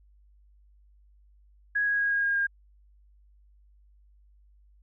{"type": "tone with pitch steps", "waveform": "sine", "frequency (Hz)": [1661.2, 1651.6, 1642.1, 1632.7, 1623.3, 1613.9], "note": ["G#6", "G#6", "G#6", "G#6", "G#6", "G6"], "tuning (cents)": [0, -10, -20, -30, -40, 50], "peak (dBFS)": -23, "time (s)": [1.75, 2.47], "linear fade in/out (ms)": 10, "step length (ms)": 120, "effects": ["added 50 Hz sine -56 dBFS peak until 4.82 s"]}